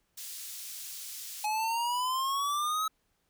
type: high-pass noise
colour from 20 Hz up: pink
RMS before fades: -42 dBFS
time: 0.17-1.46 s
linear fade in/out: 10 ms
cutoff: 4900 Hz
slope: 12 dB/octave
type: exponential sweep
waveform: square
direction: up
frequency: 842 to 1292 Hz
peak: -29 dBFS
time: 1.44-2.88 s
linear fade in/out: 5 ms
effects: pink hiss -75 dBFS RMS until 3.29 s